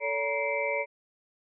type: tone cluster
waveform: sine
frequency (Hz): 443.4 / 568 / 948 / 2094 / 2313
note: A4 / C#5 / A#5 / C7 / D7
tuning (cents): +13 / +42 / +29 / +1 / -27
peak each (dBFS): -36 / -30 / -35 / -34 / -33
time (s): 0-0.86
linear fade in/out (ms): 50
effects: none